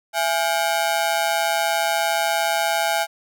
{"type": "ring-modulated tone", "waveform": "sawtooth", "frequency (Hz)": 750, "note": "F#5", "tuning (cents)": 23, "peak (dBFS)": -12, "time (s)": [0.13, 3.07], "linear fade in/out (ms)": 50, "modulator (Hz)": 78.5, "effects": []}